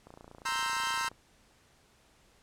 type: click train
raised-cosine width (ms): 1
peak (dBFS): -35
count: 31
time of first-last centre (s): 0.07-1.115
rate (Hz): 28.7
type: chord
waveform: sawtooth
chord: C dominant seventh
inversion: third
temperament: equal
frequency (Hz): 932.3 / 1046.5 / 1318.5 / 1568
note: Bb5 / C6 / E6 / G6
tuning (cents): 0 / 0 / 0 / 0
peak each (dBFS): -32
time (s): 0.45-1.09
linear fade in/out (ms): 10
effects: pink hiss -64 dBFS RMS until 2.42 s + low-pass 10000 Hz 12 dB/octave